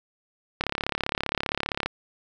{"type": "click train", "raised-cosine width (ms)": 0.3, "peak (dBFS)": -9, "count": 45, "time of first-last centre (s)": [0.61, 1.86], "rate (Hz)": 35.2, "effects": []}